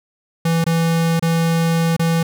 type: tone with dropouts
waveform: square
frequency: 165.6 Hz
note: E3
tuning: 8 cents sharp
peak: -15 dBFS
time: 0.45-2.23 s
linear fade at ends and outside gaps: 5 ms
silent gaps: 0.642-0.664 / 1.196-1.224 / 1.966-1.994 s
effects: none